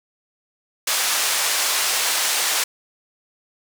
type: band-pass noise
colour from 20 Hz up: white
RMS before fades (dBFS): -21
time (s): 0.87-2.64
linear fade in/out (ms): 5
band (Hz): 640 to 8900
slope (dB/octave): 12
effects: none